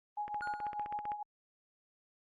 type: tone with tremolo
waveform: sine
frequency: 834 Hz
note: G#5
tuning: 7 cents sharp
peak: -33 dBFS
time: 0.17-1.23 s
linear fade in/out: 5 ms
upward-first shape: triangle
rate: 6.7 Hz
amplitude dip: 75%
type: click train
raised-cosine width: 0.5 ms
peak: -30 dBFS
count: 14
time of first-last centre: 0.28-1.119 s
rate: 15.5 Hz
type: tone with exponential decay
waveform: triangle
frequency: 1435 Hz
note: F6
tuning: 47 cents sharp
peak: -34 dBFS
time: 0.42-0.86 s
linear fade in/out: 2 ms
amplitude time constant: 95 ms
effects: Opus 32 kbps